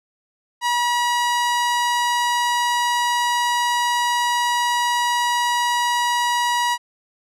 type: tone with low-pass filter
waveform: sawtooth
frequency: 964 Hz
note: B5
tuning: 42 cents flat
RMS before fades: -20 dBFS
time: 0.61-6.78 s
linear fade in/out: 50 ms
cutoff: 11000 Hz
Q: 0.57
effects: none